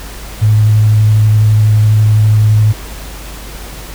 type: tone with vibrato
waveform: sine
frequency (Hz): 107.3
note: A2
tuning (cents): -43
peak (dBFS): -5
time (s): 0.41-2.73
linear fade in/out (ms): 20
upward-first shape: sine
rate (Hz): 12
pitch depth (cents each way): 12
effects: added 50 Hz sine -27 dBFS peak until 3.94 s + pink hiss -30 dBFS RMS until 3.94 s